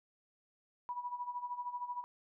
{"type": "tone with tremolo", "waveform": "sine", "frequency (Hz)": 977, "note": "B5", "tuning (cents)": -19, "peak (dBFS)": -35, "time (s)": [0.89, 2.04], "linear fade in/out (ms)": 0, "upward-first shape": "sine", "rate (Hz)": 13, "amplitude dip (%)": 75, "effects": []}